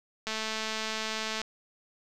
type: click train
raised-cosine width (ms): 0.2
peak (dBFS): -16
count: 252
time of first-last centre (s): 0.27-1.416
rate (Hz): 219
effects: none